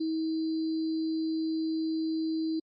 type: tone with sample-and-hold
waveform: sine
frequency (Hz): 319.8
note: D#4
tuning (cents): +48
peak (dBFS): -27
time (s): 0-2.6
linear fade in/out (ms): 10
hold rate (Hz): 4410
effects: MP3 32 kbps